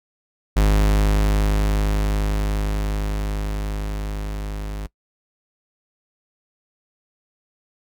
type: tone with level ramp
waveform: 45% pulse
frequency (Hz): 51.3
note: G#1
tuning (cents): -21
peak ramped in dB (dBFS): -13 to -27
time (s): 0.56-4.87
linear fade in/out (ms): 10
effects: noise-tail reverb RT60 0.1 s tail -22 dB re dry